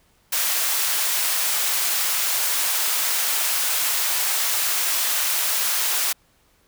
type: high-pass noise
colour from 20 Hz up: white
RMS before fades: -22 dBFS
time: 0.32-6.13 s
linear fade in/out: 10 ms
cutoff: 730 Hz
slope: 12 dB/octave
effects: pink hiss -61 dBFS RMS until 6.67 s